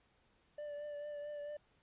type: tone with vibrato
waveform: triangle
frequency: 587.3 Hz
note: D5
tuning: in tune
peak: -40 dBFS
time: 0.58-1.57 s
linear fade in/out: 5 ms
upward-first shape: triangle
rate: 4.5 Hz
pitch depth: 27 cents each way
effects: pink hiss -73 dBFS RMS until 1.82 s + resampled to 8000 Hz